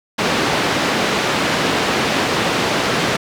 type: band-pass noise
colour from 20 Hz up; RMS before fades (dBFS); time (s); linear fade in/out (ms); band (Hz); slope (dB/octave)
pink; -18; 0.18-3.17; 10; 190 to 4300; 12
effects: none